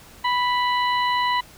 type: harmonic tone with a mistuned harmonic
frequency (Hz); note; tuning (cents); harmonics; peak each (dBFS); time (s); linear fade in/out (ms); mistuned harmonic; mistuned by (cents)
987; B5; -1; 1 / 2 / 3 / 4; -20 / -26 / -30 / -32; 0.24-1.41; 10; 4; +20
effects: pink hiss -47 dBFS RMS until 1.57 s